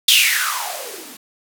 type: noise with band-pass filter sweep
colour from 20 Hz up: violet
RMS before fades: -19 dBFS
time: 0.08-1.17 s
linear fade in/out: 5 ms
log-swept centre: 3500 to 220 Hz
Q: 7
effects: none